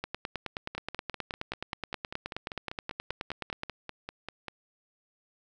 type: two click trains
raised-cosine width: 0.3 ms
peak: -17 / -21 dBFS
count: 35 / 20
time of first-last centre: 0.04-3.634 / 0.75-4.483 s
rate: 9.46 / 5.09 Hz
effects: none